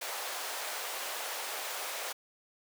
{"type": "high-pass noise", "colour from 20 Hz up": "pink", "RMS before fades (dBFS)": -38, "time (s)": [0.01, 2.13], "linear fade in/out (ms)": 10, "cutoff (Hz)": 530, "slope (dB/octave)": 24, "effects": []}